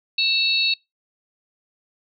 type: tone cluster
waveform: sine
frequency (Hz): 2652 / 3813 / 4382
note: E7 / A#7 / C#8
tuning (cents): +10 / +38 / -21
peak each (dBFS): -22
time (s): 0.18-0.74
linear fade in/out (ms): 5
effects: noise-tail reverb RT60 0.2 s tail -25 dB re dry